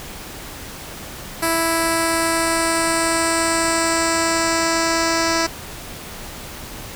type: tone with low-pass filter sweep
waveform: 10% pulse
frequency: 329.6 Hz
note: E4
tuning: in tune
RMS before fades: -19 dBFS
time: 1.42-5.47 s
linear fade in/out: 10 ms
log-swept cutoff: 11000 to 6400 Hz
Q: 3.6
effects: pink hiss -34 dBFS RMS until 6.95 s